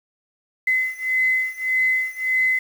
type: beating tone pair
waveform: sine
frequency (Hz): 2037 / 2038.7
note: C7 / C7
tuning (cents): -47 / -46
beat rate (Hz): 1.7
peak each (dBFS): -21 / -22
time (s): 0.67-2.59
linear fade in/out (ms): 5
effects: 7-bit